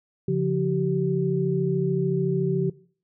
sine tone cluster, 141.4 / 175.1 / 384.1 Hz, C#3 / F3 / G4, +35 / +5 / -35 cents, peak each -25 dBFS, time 0.28-2.7 s, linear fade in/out 5 ms, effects noise-tail reverb RT60 0.5 s tail -21 dB re dry

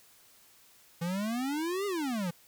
square exponential two-way sweep, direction up then down, 164.9 to 415.3 to 164.9 Hz, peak -31 dBFS, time 1.01-2.31 s, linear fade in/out 10 ms, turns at 1.86 s, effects white hiss -60 dBFS RMS until 2.47 s

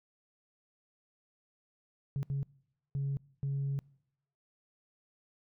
sine tone bursts at uneven times, 138.59 Hz, C#3, in tune, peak -29 dBFS, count 4, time 2.16-2.23 / 2.3-2.43 / 2.95-3.17 / 3.43-3.79 s, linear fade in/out 0 ms, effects noise-tail reverb RT60 0.8 s tail -25 dB re dry + tanh soft clip ceiling -28 dBFS

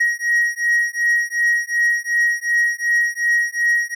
triangle beating tone pair, 1891 / 1893.7 Hz, A#6 / A#6, +24 / +27 cents, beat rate 2.7 Hz, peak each -17 dBFS, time 0-3.95 s, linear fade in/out 10 ms, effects none

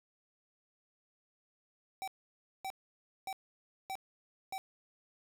square tone bursts, 770 Hz, G5, 31 cents flat, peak -38 dBFS, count 5, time 2.02-4.58 s, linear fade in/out 0 ms, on 56 ms, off 570 ms, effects none

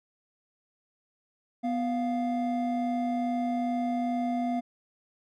triangle tone pair together, 246.9 / 698.3 Hz, B3 / F5, 0 / 0 cents, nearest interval octave + tritone, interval 1800 cents, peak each -26 / -29 dBFS, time 1.63-4.61 s, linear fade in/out 20 ms, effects none

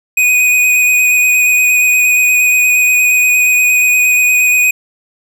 square tone with vibrato, 2489 Hz, D#7, in tune, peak -8 dBFS, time 0.17-4.71 s, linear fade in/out 5 ms, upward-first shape square, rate 8.5 Hz, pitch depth 12 cents each way, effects none

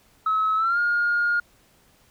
sine tone with pitch glide, 1289 to 1422 Hz, E6 to F6, -39 to +31 cents, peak -18 dBFS, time 0.26-1.4 s, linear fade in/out 5 ms, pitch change +170 cents, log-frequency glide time 0.56-0.79 s, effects tanh soft clip ceiling -15 dBFS + pink hiss -59 dBFS RMS until 2.1 s

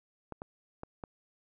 clicks, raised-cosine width 1 ms, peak -26 dBFS, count 4, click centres 0.323 / 0.419 / 0.834 / 1.038 s, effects none

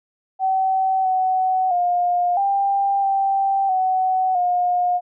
sine tone with pitch steps, 762 / 749 / 709 / 793 / 783 / 749 / 715 Hz, G5 / F#5 / F5 / G5 / G5 / F#5 / F5, -49 / +21 / +26 / +20 / -2 / +21 / +41 cents, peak -16 dBFS, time 0.39-5.01 s, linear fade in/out 50 ms, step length 660 ms, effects none

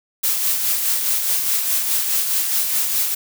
blue noise with tremolo, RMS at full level -18 dBFS, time 0.23-3.15 s, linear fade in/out 10 ms, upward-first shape sine, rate 4.8 Hz, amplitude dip 40%, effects none

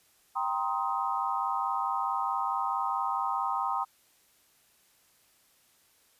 sine chord, C minor seventh, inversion second, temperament just, 784.9 / 941.9 / 1046.5 / 1255.8 Hz, G5 / Bb5 / C6 / Eb6, +2 / +18 / 0 / +16 cents, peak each -33 dBFS, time 0.35-3.85 s, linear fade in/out 20 ms, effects white hiss -65 dBFS RMS until 6.19 s + resampled to 32000 Hz

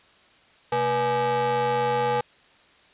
square ring-modulated tone, 178 Hz, F3, 33 cents sharp, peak -19 dBFS, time 0.72-2.21 s, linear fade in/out 5 ms, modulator 664 Hz, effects white hiss -56 dBFS RMS until 2.93 s + resampled to 8000 Hz

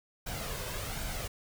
pink noise with flanger, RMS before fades -37 dBFS, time 0.26-1.28 s, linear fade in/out 10 ms, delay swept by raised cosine 1.3 to 1.95 ms, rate 1.3 Hz, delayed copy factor +0.5, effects none

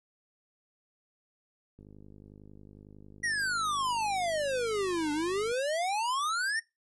click train, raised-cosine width 3 ms, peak -39 dBFS, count 191, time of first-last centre 1.79-5.515 s, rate 51 Hz
square exponential two-way sweep, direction down then up, 1937 to 291 to 1873 Hz, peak -29 dBFS, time 3.23-6.6 s, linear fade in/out 10 ms, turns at 5.12 s
effects noise-tail reverb RT60 0.2 s tail -20 dB re dry + resampled to 24000 Hz

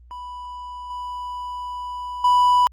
triangle tone with level steps, 987.8 Hz, B5, in tune, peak -30 / -26 / -11 dBFS, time 0.11-2.67 s, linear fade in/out 0 ms, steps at 0.9 / 2.24 s, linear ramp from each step 5 ms, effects added 60 Hz sine -45 dBFS peak until 2.72 s + Opus 32 kbps

